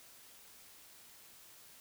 silence, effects white hiss -58 dBFS RMS until 1.8 s

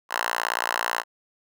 5% pulse tone with high-pass filter, 58.3 Hz, A#1, 1 cent sharp, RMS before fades -27 dBFS, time 0.09-1.04 s, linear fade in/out 50 ms, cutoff 1100 Hz, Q 6.3, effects none

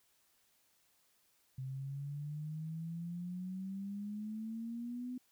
sine exponential sweep, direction up, 130 to 253.2 Hz, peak -39 dBFS, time 1.58-5.18 s, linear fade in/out 5 ms, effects white hiss -73 dBFS RMS until 5.31 s

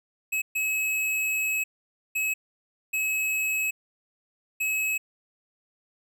square tone bursts at uneven times, 2570 Hz, E7, 45 cents flat, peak -25 dBFS, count 5, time 0.32-0.42 / 0.55-1.64 / 2.15-2.34 / 2.93-3.71 / 4.6-4.98 s, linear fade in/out 10 ms, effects none

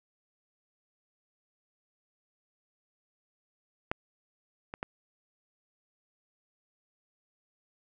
clicks, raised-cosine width 0.5 ms, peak -14 / -23 / -19 dBFS, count 3, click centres 3.915 / 4.739 / 4.829 s, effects none

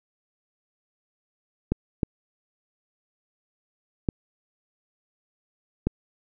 clicks, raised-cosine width 3 ms, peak -9 dBFS, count 4, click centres 1.72 / 2.032 / 4.088 / 5.87 s, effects none

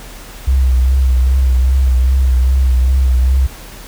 sine tone with vibrato, 64.5 Hz, C2, 24 cents flat, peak -8 dBFS, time 0.47-3.47 s, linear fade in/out 10 ms, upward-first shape triangle, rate 2.5 Hz, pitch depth 59 cents each way, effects added 40 Hz sine -33 dBFS peak until 3.87 s + pink hiss -35 dBFS RMS until 3.87 s

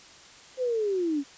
sine linear sweep, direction down, 523.3 to 270 Hz, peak -24 dBFS, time 0.57-1.24 s, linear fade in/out 50 ms, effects white hiss -50 dBFS RMS until 1.37 s + resampled to 16000 Hz

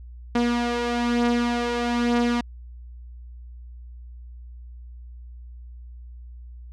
sawtooth beating tone pair, 238.3 / 239.4 Hz, A#3 / A#3, +38 / +46 cents, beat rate 1.1 Hz, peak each -23 / -18 dBFS, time 0.35-2.41 s, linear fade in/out 5 ms, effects added 60 Hz sine -38 dBFS peak until 6.72 s + low-pass 5000 Hz 12 dB/octave

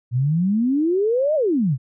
sine exponential two-way sweep, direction up then down, 116.54 to 641 to 116.54 Hz, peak -16 dBFS, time 0.11-1.78 s, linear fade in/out 50 ms, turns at 1.35 s, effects none

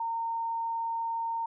sine tone, 917 Hz, A#5, 29 cents flat, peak -29 dBFS, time 0-1.46 s, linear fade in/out 5 ms, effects none

